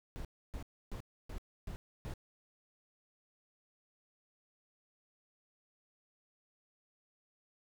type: noise bursts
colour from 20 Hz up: brown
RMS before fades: -42 dBFS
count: 6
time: 0.16-2.138 s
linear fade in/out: 0 ms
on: 88 ms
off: 290 ms
effects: none